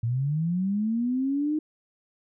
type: linear sweep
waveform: sine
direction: up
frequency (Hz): 111.8 to 311.1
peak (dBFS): -23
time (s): 0.03-1.59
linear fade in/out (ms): 5
effects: none